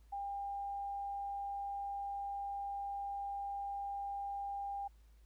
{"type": "tone", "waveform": "sine", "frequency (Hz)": 800, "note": "G5", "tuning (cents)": 35, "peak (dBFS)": -38, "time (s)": [0.12, 4.88], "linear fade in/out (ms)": 10, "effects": ["added 54 Hz sine -59 dBFS peak until 5.25 s", "pink hiss -75 dBFS RMS until 5.25 s"]}